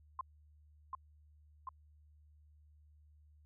sine tone with echo, 1046.5 Hz, C6, in tune, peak -36 dBFS, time 0.19-0.21 s, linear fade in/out 2 ms, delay 740 ms, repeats 2, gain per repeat -2 dB, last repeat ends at 1.69 s, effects added 75 Hz sine -61 dBFS peak until 3.45 s

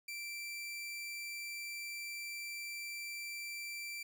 sawtooth tone, 2344 Hz, D7, 4 cents flat, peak -38 dBFS, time 0.08-4.03 s, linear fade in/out 5 ms, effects none

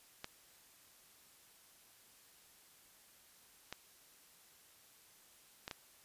clicks, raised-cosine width 0.2 ms, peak -25 dBFS, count 4, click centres 0.244 / 3.726 / 5.679 / 5.712 s, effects white hiss -64 dBFS RMS until 6.04 s + resampled to 32000 Hz

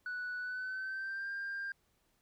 sine tone with pitch glide, 1480 to 1595.4 Hz, F#6 to G6, 0 to +30 cents, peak -35 dBFS, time 0.06-1.72 s, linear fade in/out 2 ms, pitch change +130 cents, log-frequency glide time 0.39-1.3 s, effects tanh soft clip ceiling -35 dBFS + pink hiss -75 dBFS RMS until 2.21 s

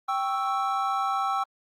triangle chord, C# diminished, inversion second, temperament equal, 784 / 1108.7 / 1318.5 Hz, G5 / C#6 / E6, 0 / 0 / 0 cents, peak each -26 / -29 / -26 dBFS, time 0.08-1.44 s, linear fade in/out 10 ms, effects Opus 32 kbps

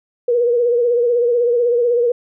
sine tone with vibrato, 479.1 Hz, A#4, 47 cents sharp, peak -12 dBFS, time 0.28-2.12 s, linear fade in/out 5 ms, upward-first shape sine, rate 16 Hz, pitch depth 51 cents each way, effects none

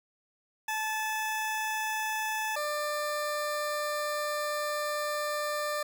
20% pulse tone pair in turn, 869 / 594.8 Hz, A5 / D5, -22 / +22 cents, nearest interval perfect fifth, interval 656 cents, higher first, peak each -25 dBFS, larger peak neither, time 0.68-2.56 / 2.56-5.83 s, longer second, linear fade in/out 5 ms, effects none

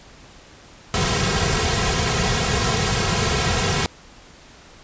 pink noise with comb filter, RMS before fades -20 dBFS, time 0.94-3.86 s, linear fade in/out 0 ms, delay 3.4 ms, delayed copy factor -0.8, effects pink hiss -46 dBFS RMS until 4.83 s + resampled to 16000 Hz

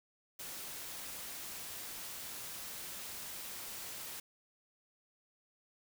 white noise, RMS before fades -45 dBFS, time 0.39-4.2 s, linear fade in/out 5 ms, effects none

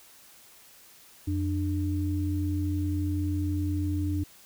sine tone pair together, 88.6 / 298 Hz, F2 / D4, +25 / +25 cents, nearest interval octave + major sixth, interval 2100 cents, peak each -27 / -30 dBFS, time 1.27-4.24 s, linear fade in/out 10 ms, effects white hiss -54 dBFS RMS until 4.45 s

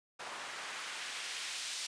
white noise with band-pass filter sweep, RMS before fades -42 dBFS, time 0.19-1.87 s, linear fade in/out 10 ms, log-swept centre 960 to 4100 Hz, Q 0.84, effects resampled to 22050 Hz

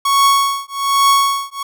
45% pulse tone with tremolo, 1109 Hz, C#6, in tune, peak -8 dBFS, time 0.05-1.63 s, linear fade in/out 5 ms, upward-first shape triangle, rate 1.2 Hz, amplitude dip 100%, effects none

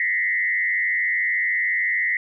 sine tone with frequency modulation, 1975.5 Hz, B6, in tune, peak -19 dBFS, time 0-2.17 s, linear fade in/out 2 ms, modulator 93.6 Hz, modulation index 1.4, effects none

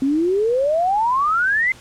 sine exponential sweep, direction up, 261.6 to 2100 Hz, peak -15 dBFS, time 0.02-1.72 s, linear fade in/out 2 ms, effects pink hiss -44 dBFS RMS until 1.8 s + low-pass 9000 Hz 12 dB/octave

